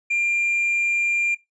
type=tone with hard clipping; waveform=sine; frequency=2390 Hz; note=D7; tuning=30 cents sharp; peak=-20 dBFS; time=0.1-1.35 s; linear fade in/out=10 ms; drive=2 dB; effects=noise-tail reverb RT60 0.2 s tail -19 dB re dry + resampled to 22050 Hz